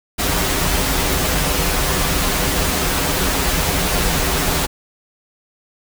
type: noise with comb filter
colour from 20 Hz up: pink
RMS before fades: -18 dBFS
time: 0.18-4.67 s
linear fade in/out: 20 ms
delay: 9 ms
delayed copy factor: -0.65
effects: none